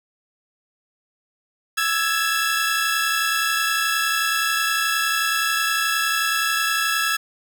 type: tone cluster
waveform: sawtooth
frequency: 1321 / 1661 / 1732 / 2670 Hz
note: E6 / G#6 / A6 / E7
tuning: +3 / 0 / -28 / +22 cents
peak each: -20 / -19 / -25 / -27 dBFS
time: 1.77-7.17 s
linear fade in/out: 10 ms
effects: none